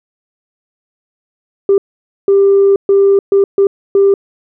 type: tone bursts at uneven times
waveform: sine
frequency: 395.4 Hz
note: G4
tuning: 15 cents sharp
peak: -4 dBFS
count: 6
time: 1.69-1.78 / 2.28-2.76 / 2.89-3.19 / 3.32-3.44 / 3.58-3.67 / 3.95-4.14 s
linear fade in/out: 2 ms
effects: tanh soft clip ceiling -2 dBFS